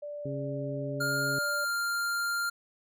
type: tone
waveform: sine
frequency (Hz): 586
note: D5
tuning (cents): -4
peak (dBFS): -36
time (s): 0.02-1.65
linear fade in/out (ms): 10
type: harmonic tone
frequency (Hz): 137.6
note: C#3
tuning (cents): -12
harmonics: 1 / 2 / 3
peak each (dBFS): -35 / -38 / -40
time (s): 0.25-1.39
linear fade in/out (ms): 5
type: tone with pitch glide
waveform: square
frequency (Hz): 1409 to 1396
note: F6 to F6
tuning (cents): +15 to -1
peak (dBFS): -29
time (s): 1-2.5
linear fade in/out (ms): 10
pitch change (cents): -16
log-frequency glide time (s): 1.27-1.69
effects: none